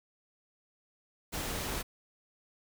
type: noise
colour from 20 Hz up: pink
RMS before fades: -36 dBFS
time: 1.32-1.83 s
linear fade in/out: 20 ms
effects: none